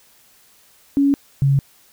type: tone pair in turn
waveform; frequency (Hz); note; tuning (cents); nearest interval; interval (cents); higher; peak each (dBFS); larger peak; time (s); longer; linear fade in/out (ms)
sine; 280 / 138.19; C#4 / C#3; +18 / -5; octave; 1223; first; -12; neither; 0.97-1.14 / 1.42-1.59; neither; 0
effects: white hiss -53 dBFS RMS until 1.92 s